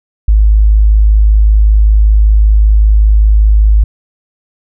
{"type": "tone", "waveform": "sine", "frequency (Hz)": 52.6, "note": "G#1", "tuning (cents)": 23, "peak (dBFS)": -3, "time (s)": [0.28, 3.84], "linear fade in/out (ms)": 5, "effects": []}